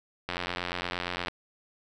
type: click train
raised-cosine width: 0.3 ms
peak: -15 dBFS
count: 89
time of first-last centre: 0.29-1.283 s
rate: 88.6 Hz
effects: none